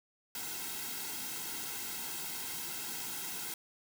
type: noise with comb filter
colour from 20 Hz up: white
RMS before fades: -40 dBFS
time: 0.35-3.54 s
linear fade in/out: 2 ms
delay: 1.7 ms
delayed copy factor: -0.8
effects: none